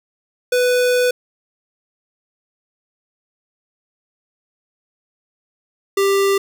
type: tone pair in turn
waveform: square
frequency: 496 / 394.4 Hz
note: B4 / G4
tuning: +7 / +11 cents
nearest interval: major third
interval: 396 cents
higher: first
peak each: -14 dBFS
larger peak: neither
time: 0.52-1.11 / 5.97-6.38 s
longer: first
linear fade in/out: 5 ms
effects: none